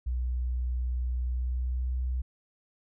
sine tone with pitch glide, 61.74 to 63.04 Hz, B1 to B1, 0 to +36 cents, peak -27 dBFS, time 0.06-2.22 s, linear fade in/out 10 ms, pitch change +36 cents, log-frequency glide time 1.23-2.01 s, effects none

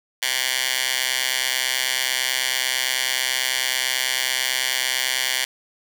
10% pulse tone with high-pass filter, 129.1 Hz, C3, 23 cents flat, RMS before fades -23 dBFS, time 0.22-5.45 s, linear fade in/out 5 ms, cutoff 2400 Hz, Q 1.1, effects none

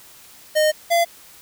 square tone pair in turn, 615 / 682.1 Hz, D#5 / F5, -20 / -41 cents, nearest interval major second, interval 179 cents, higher second, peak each -15 dBFS, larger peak neither, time 0.55-0.72 / 0.9-1.05 s, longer first, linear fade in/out 20 ms, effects white hiss -46 dBFS RMS until 1.41 s

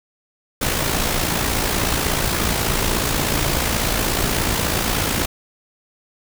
pink noise with amplitude modulation, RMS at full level -18 dBFS, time 0.61-5.26 s, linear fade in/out 10 ms, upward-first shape sine, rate 56.5 Hz, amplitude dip 50%, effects none

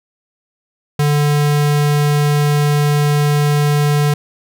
square tone, 146.83 Hz, D3, in tune, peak -12 dBFS, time 0.99-4.14 s, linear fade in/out 5 ms, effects none

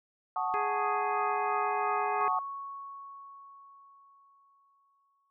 sine chord, D# half-diminished seventh, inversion first, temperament equal, 740 / 880 / 1108.7 / 1244.5 Hz, F#5 / A5 / C#6 / D#6, 0 / 0 / 0 / 0 cents, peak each -33 / -34 / -34 / -36 dBFS, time 0.36-2.39 s, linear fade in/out 2 ms
harmonic tone, 415.8 Hz, G#4, 2 cents sharp, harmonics 1 / 2 / 3 / 4 / 5 / 6, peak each -36 / -39 / -41 / -42 / -43 / -44 dBFS, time 0.54-2.28 s, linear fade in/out 0 ms
sine tone with exponential decay, 1108.7 Hz, C#6, in tune, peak -32 dBFS, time 2.21-5.3 s, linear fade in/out 0 ms, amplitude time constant 670 ms
effects none

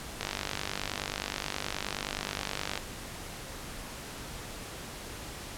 click train, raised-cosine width 0.2 ms, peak -14 dBFS, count 128, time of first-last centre 0.21-2.776 s, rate 49.5 Hz, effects pink hiss -42 dBFS RMS until 5.57 s + low-pass 12000 Hz 12 dB/octave

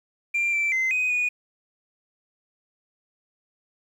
sine tone with pitch steps, 2376 / 2337 / 2066 / 2504 / 2464 Hz, D7 / D7 / C7 / D#7 / D#7, +20 / -9 / -22 / +10 / -17 cents, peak -19 dBFS, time 0.34-1.29 s, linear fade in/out 10 ms, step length 190 ms, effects tanh soft clip ceiling -19 dBFS + 9-bit

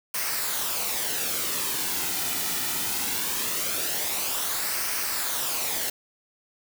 white noise with flanger, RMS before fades -28 dBFS, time 0.14-5.9 s, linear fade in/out 5 ms, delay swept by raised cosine 0.27 to 1.87 ms, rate 0.21 Hz, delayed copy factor -0.5, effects none

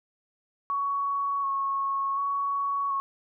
sine tone with vibrato, 1108.7 Hz, C#6, in tune, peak -25 dBFS, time 0.7-3 s, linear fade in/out 0 ms, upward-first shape square, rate 0.68 Hz, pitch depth 16 cents each way, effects none

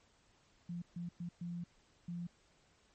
sine tone bursts at uneven times, 173.1 Hz, F3, 15 cents flat, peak -39 dBFS, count 5, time 0.69-0.82 / 0.96-1.09 / 1.2-1.29 / 1.41-1.64 / 2.08-2.27 s, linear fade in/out 5 ms, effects pink hiss -70 dBFS RMS until 2.94 s + MP3 32 kbps

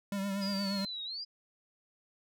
square tone with vibrato, 197.5 Hz, G3, 13 cents sharp, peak -33 dBFS, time 0.12-0.85 s, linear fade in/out 2 ms, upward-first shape triangle, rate 8.5 Hz, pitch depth 50 cents each way
sine linear two-way sweep, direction down then up, 4978 to 3729 to 4978 Hz, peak -37 dBFS, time 0.41-1.25 s, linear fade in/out 20 ms, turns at 1.04 s
effects none

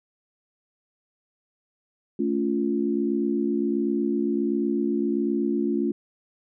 sine chord, A augmented, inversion none, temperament equal with one note detuned, 220 / 281.4 / 349.2 Hz, A3 / C#4 / E#4, 0 / +26 / 0 cents, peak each -26 dBFS, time 2.19-5.92 s, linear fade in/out 5 ms, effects none

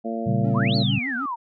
harmonic tone, 113.9 Hz, A#2, 40 cents flat, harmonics 2 / 3 / 4 / 5 / 6, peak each -28 / -34 / -34 / -34 / -31 dBFS, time 0.04-0.84 s, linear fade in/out 20 ms
sine chord, G diminished, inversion first, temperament equal, 116.54 / 138.59 / 196 Hz, Bb2 / Db3 / G3, 0 / 0 / 0 cents, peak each -24 dBFS, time 0.26-0.99 s, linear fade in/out 10 ms
triangle tone with vibrato, 257.1 Hz, C4, 30 cents flat, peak -27 dBFS, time 0.44-1.26 s, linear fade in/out 5 ms, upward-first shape triangle, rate 6.6 Hz, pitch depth 180 cents each way
sine exponential two-way sweep, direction up then down, 896 to 4600 to 896 Hz, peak -25 dBFS, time 0.54-1.36 s, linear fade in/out 20 ms, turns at 0.76 s
effects none

